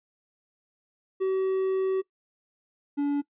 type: tone pair in turn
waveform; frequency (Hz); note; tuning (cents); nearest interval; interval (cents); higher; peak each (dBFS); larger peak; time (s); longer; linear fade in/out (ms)
triangle; 380.4 / 286.5; F#4 / D4; +48 / -43; perfect fourth; 491; first; -21; neither; 1.2-2.02 / 2.97-3.22; first; 20
effects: noise-tail reverb RT60 0.1 s tail -21 dB re dry + resampled to 8000 Hz